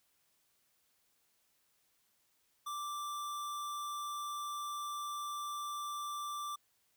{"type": "tone", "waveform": "square", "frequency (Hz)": 1174.7, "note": "D6", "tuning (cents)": 0, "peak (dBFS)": -39, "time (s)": [2.66, 6.56], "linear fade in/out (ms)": 10, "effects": ["white hiss -75 dBFS RMS until 6.96 s"]}